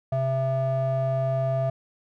triangle ring-modulated tone, 266.8 Hz, C4, 34 cents sharp, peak -17 dBFS, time 0.12-1.7 s, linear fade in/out 5 ms, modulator 398 Hz, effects none

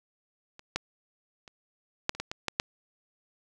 clicks, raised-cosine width 0.2 ms, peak -29 / -11 / -30 / -7 / -27 / -15 / -17 / -11 / -7 dBFS, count 9, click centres 0.594 / 0.76 / 1.478 / 2.094 / 2.15 / 2.2 / 2.315 / 2.483 / 2.599 s, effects none

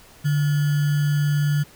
sine tone with sample-and-hold, 146.83 Hz, D3, in tune, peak -17 dBFS, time 0.24-1.64 s, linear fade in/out 20 ms, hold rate 1575 Hz, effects pink hiss -49 dBFS RMS until 1.75 s

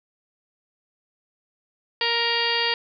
harmonic tone with a mistuned harmonic, 468.1 Hz, A#4, 7 cents sharp, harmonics 1 / 2 / 3 / 4 / 5 / 6 / 7 / 8 / 9 / 10, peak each -30 / -29 / -36 / -27 / -32 / -27 / -30 / -33 / -34 / -28 dBFS, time 2.01-2.74 s, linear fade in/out 2 ms, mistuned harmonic 9, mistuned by +23 cents, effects none

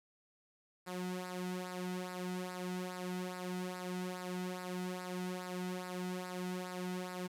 sawtooth tone with flanger, 181.8 Hz, F#3, 30 cents flat, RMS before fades -41 dBFS, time 0.86-7.28 s, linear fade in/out 20 ms, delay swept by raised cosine 0.31 to 1.81 ms, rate 2.4 Hz, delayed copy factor -0.65, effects resampled to 32000 Hz + 10-bit

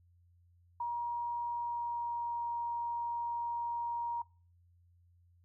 sine tone with pitch glide, 950 to 943.4 Hz, A#5 to A#5, +33 to +20 cents, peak -33 dBFS, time 0.8-4.22 s, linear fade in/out 5 ms, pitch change -13 cents, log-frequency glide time 1.48-2.5 s, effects noise-tail reverb RT60 0.4 s tail -24 dB re dry + added 87 Hz sine -63 dBFS peak until 5.44 s

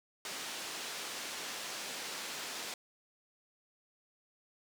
white band-pass noise, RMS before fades -42 dBFS, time 0.25-2.74 s, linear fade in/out 2 ms, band 230 to 6000 Hz, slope 12 dB/octave, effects none

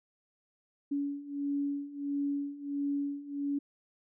sine beating tone pair, 282.7 / 284.2 Hz, C#4 / C#4, +34 / +43 cents, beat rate 1.5 Hz, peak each -36 / -33 dBFS, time 0.91-3.59 s, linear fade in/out 10 ms, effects none

